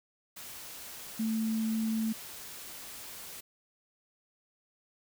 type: tone in noise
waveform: sine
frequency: 221.9 Hz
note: A3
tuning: 15 cents sharp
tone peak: -28 dBFS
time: 1.19-2.13 s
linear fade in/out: 10 ms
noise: white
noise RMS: -45 dBFS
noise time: 0.36-3.41 s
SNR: +14 dB
effects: none